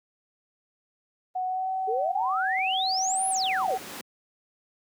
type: noise with exponential growth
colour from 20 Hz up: pink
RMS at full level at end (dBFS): -37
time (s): 1.34-4.01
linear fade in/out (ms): 1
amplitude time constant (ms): 580
type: tone with pitch glide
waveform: sine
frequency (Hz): 740 to 757.3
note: F#5 to F#5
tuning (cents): 0 to +40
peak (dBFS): -26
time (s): 1.35-3.78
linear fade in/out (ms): 10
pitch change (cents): +40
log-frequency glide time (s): 1.46-1.69
type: exponential two-way sweep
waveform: sine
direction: up then down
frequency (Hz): 409.8 to 11010 to 409.8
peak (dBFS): -26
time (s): 1.87-3.76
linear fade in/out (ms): 20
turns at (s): 3.29
type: clicks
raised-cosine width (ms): 0.5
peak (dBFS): -34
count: 2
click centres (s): 2.588 / 3.773
effects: high-pass 200 Hz 12 dB/octave